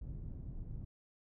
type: low-pass noise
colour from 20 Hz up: pink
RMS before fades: -44 dBFS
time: 0.01-0.85 s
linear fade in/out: 10 ms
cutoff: 150 Hz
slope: 12 dB/octave
effects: none